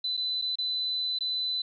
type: tone with dropouts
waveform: sine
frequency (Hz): 4009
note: B7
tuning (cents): +25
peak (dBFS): -27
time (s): 0.04-1.62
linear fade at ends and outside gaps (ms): 5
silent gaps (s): 0.169-0.174 / 0.416-0.421 / 0.556-0.585 / 1.188-1.207
effects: none